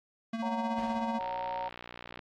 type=tone with tremolo; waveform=square; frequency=226.6 Hz; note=A#3; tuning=49 cents flat; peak=-31 dBFS; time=0.33-1.19 s; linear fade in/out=5 ms; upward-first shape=sine; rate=16 Hz; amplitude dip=55%
type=chord; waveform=sine; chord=F# major; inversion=second; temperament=just; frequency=555 / 740 / 925 Hz; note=C#5 / F#5 / A#5; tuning=+2 / 0 / -14 cents; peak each=-40 / -40 / -34 dBFS; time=0.42-1.69 s; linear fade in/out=10 ms
type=noise with exponential decay; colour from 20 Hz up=pink; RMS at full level=-44 dBFS; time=0.78-1.7 s; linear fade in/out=5 ms; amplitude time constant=200 ms
type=click train; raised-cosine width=0.3 ms; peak=-26 dBFS; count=60; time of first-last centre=1.21-2.192 s; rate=60.1 Hz
effects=low-pass 4000 Hz 12 dB/octave + AAC 64 kbps